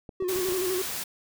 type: clicks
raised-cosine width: 2 ms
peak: -27 dBFS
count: 6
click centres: 0.092 / 0.224 / 0.36 / 0.391 / 0.487 / 0.523 s
type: tone with vibrato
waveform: triangle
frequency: 368.8 Hz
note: F#4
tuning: 6 cents flat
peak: -24 dBFS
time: 0.2-0.82 s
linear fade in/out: 5 ms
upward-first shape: square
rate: 12 Hz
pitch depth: 47 cents each way
type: noise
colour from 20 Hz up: white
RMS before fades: -33 dBFS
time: 0.28-1.04 s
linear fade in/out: 10 ms
effects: none